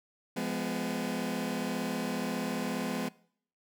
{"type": "chord", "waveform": "sawtooth", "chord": "F diminished", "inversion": "none", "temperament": "just", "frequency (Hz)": [174.61, 209.5, 251.4], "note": ["F3", "Ab3", "Cb4"], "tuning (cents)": [0, 15, 31], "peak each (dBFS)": [-34, -31, -31], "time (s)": [0.36, 3.09], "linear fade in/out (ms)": 10, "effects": ["noise-tail reverb RT60 0.6 s tail -22 dB re dry"]}